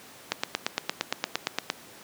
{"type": "click train", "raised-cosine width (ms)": 0.2, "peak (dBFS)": -7, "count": 13, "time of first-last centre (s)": [0.32, 1.701], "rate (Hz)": 8.69, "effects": ["pink hiss -48 dBFS RMS until 2.03 s", "high-pass 200 Hz 12 dB/octave"]}